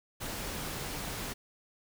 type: noise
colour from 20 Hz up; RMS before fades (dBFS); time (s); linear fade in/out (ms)
pink; -38; 0.2-1.34; 20
effects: none